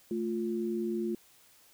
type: tone pair together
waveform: sine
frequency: 220.5 / 350 Hz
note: A3 / F4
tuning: +4 / +4 cents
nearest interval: minor sixth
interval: 800 cents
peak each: -33 / -32 dBFS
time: 0.11-1.15 s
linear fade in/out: 2 ms
effects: white hiss -61 dBFS RMS until 1.73 s